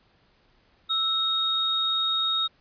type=tone pair together; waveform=sine; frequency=1318.5 / 3737 Hz; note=E6 / A#7; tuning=0 / +4 cents; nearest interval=octave + tritone; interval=1804 cents; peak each=-30 / -23 dBFS; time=0.89-2.48 s; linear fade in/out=20 ms; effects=pink hiss -63 dBFS RMS until 2.6 s + resampled to 11025 Hz

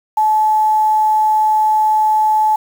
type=tone with quantisation; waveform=sine; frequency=862 Hz; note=A5; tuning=36 cents flat; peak=-10 dBFS; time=0.17-2.56 s; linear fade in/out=5 ms; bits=6; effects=none

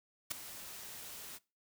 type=noise with ADSR envelope; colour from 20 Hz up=white; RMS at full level=-34 dBFS; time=0.3-1.39 s; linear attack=16 ms; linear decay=6 ms; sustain=-14 dB; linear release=31 ms; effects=noise-tail reverb RT60 0.3 s tail -22 dB re dry

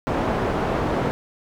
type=low-pass noise; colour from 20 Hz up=white; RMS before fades=-23 dBFS; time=0.07-1.11 s; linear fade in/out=0 ms; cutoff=750 Hz; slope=12 dB/octave; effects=none

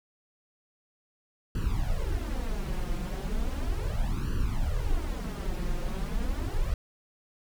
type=noise with flanger; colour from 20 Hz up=brown; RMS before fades=-29 dBFS; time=1.55-6.74 s; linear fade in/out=2 ms; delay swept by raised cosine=0.67 to 5.67 ms; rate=0.36 Hz; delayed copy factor=+1; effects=none

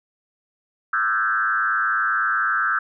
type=tone with frequency modulation; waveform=sine; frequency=1437 Hz; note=F6; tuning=49 cents sharp; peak=-18 dBFS; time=0.93-2.79 s; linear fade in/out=5 ms; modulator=112 Hz; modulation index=1.8; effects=none

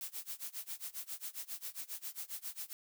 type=noise with tremolo; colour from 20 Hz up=blue; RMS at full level=-41 dBFS; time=0.01-2.73 s; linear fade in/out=0 ms; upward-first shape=sine; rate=7.4 Hz; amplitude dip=95%; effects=none

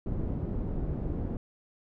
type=low-pass noise; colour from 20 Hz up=pink; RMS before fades=-32 dBFS; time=0.06-1.37 s; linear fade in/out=2 ms; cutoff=330 Hz; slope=12 dB/octave; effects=none

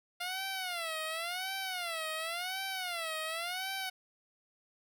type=tone with vibrato; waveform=10% pulse; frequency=698 Hz; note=F5; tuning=1 cent flat; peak=-27 dBFS; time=0.2-3.9 s; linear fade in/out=10 ms; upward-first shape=sine; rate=0.92 Hz; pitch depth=180 cents each way; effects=none

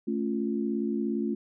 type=chord; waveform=sine; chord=A augmented; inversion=none; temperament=equal; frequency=220 / 277.2 / 349.2 Hz; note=A3 / C#4 / E#4; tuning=0 / 0 / 0 cents; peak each=-29 / -32 / -32 dBFS; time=0.07-1.35 s; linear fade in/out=10 ms; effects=none

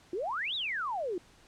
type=exponential two-way sweep; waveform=sine; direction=up then down; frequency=331.5 to 3951 to 331.5 Hz; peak=-31 dBFS; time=0.13-1.18 s; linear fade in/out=2 ms; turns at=0.55 s; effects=pink hiss -60 dBFS RMS until 1.47 s + low-pass 8000 Hz 12 dB/octave

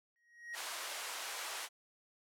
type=tone with exponential growth; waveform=triangle; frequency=1888 Hz; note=A#6; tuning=22 cents sharp; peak=-37 dBFS; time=0.16-0.55 s; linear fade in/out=0 ms; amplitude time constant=83 ms
type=high-pass noise; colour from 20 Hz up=pink; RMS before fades=-42 dBFS; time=0.53-1.69 s; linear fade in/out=50 ms; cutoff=780 Hz; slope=12 dB/octave
effects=high-pass 400 Hz 12 dB/octave + low-pass 12000 Hz 12 dB/octave

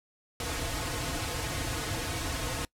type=noise with comb filter; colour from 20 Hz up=pink; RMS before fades=-33 dBFS; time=0.4-2.65 s; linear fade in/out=2 ms; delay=5.1 ms; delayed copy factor=-0.9; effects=noise-tail reverb RT60 0.1 s tail -23 dB re dry + low-pass 11000 Hz 12 dB/octave

